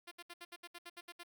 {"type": "tone bursts", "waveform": "5% pulse", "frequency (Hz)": 347, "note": "F4", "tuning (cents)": -11, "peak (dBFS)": -36, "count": 11, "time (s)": [0.07, 1.235], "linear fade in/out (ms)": 10, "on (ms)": 45, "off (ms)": 67, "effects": []}